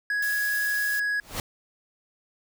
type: tone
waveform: triangle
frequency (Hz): 1668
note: G#6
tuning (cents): +7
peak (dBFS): -22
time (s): 0.1-1.2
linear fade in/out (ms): 2
type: noise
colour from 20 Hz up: blue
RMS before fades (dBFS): -35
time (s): 0.22-1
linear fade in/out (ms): 5
type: noise with exponential growth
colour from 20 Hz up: pink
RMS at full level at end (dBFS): -27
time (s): 1.17-1.4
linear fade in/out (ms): 1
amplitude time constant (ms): 49
effects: none